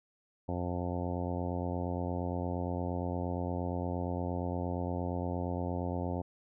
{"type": "harmonic tone", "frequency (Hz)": 88.6, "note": "F2", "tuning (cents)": 25, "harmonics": [1, 2, 3, 4, 5, 6, 7, 8, 9, 10], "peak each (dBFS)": [-36, -39, -39, -43, -45, -42, -45, -44, -48, -46], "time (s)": [0.48, 6.22], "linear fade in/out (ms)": 10, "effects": []}